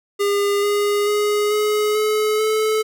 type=tone with pitch steps; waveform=square; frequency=404.8 / 410.5 / 416.2 / 422 / 427.9 / 433.9 Hz; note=G#4 / G#4 / G#4 / G#4 / A4 / A4; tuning=-44 / -20 / +4 / +28 / -48 / -24 cents; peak=-17 dBFS; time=0.19-2.83 s; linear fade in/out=20 ms; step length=440 ms; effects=none